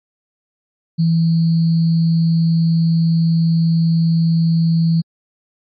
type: tone with sample-and-hold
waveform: sine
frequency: 164.81 Hz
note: E3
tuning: in tune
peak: -11 dBFS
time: 0.98-5.02 s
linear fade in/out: 20 ms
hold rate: 4410 Hz
effects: MP3 32 kbps